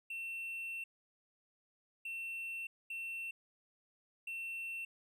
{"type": "tone bursts at uneven times", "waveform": "triangle", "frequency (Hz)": 2700, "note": "E7", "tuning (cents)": 41, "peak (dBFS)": -38, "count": 4, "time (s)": [[0.1, 0.84], [2.05, 2.67], [2.9, 3.31], [4.27, 4.85]], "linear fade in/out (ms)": 5, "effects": []}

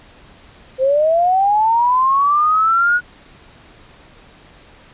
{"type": "linear sweep", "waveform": "sine", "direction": "up", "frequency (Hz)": [509, 1464], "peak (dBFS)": -11, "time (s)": [0.78, 3.01], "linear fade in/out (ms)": 50, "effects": ["pink hiss -45 dBFS RMS until 4.93 s", "resampled to 8000 Hz"]}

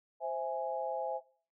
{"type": "chord", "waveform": "sine", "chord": "C augmented", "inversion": "none", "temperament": "equal", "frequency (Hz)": [523.3, 659.3, 830.6], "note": ["C5", "E5", "G#5"], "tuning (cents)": [0, 0, 0], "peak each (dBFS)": [-38, -36, -37], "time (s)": [0.2, 1.21], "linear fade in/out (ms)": 50, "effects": ["noise-tail reverb RT60 0.4 s tail -18 dB re dry"]}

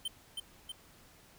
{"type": "tone with echo", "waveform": "square", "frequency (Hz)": 3104, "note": "G7", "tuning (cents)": -18, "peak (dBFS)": -34, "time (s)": [0.05, 0.08], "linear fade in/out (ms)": 5, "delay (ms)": 320, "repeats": 2, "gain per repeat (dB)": -3, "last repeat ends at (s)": 0.72, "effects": ["pink hiss -60 dBFS RMS until 1.38 s"]}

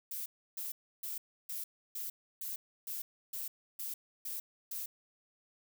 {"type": "noise bursts", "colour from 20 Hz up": "violet", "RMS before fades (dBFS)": -40, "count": 11, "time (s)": [0.11, 4.86], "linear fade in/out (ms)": 5, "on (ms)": 150, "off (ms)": 310, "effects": []}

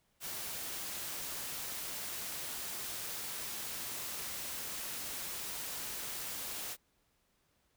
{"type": "noise", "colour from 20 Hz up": "white", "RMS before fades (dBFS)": -41, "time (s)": [0.2, 6.77], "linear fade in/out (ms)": 50, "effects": ["pink hiss -75 dBFS RMS until 7.76 s"]}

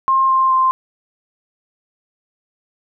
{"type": "tone with pitch steps", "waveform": "sine", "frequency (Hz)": [1063, 1054.4, 1045.9], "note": ["C6", "C6", "C6"], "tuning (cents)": [27, 13, -1], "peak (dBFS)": -11, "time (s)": [0.08, 0.71], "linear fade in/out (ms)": 0, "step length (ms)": 210, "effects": []}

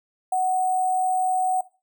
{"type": "tone with sample-and-hold", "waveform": "sine", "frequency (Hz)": 742, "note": "F#5", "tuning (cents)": 5, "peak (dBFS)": -19, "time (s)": [0.32, 1.61], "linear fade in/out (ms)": 5, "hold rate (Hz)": 8820, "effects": ["noise-tail reverb RT60 0.3 s tail -18 dB re dry"]}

